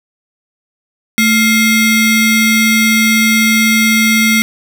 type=ring-modulated tone; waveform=40% pulse; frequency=1170 Hz; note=D6; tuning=7 cents flat; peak=-4 dBFS; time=1.18-4.42 s; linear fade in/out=0 ms; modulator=949 Hz; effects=none